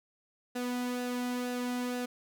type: tone with flanger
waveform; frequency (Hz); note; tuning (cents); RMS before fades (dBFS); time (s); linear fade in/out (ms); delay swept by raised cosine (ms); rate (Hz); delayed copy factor
sawtooth; 246.9; B3; 0; -34; 0.55-2.06; 10; 0.9 to 1.83; 2.1; -0.5
effects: none